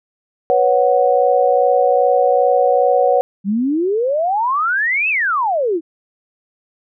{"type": "chord", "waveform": "sine", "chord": "B suspended second", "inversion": "none", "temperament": "equal with one note detuned", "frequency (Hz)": [491.9, 554.4, 740], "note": ["B4", "C#5", "F#5"], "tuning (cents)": [-7, 0, 0], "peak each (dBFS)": -15, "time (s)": [0.5, 3.21], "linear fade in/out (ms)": 0}
{"type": "exponential two-way sweep", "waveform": "sine", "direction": "up then down", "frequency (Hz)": [188, 2680, 305.5], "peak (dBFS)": -14, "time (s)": [3.44, 5.81], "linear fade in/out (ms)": 50, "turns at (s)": 5.09}
{"effects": []}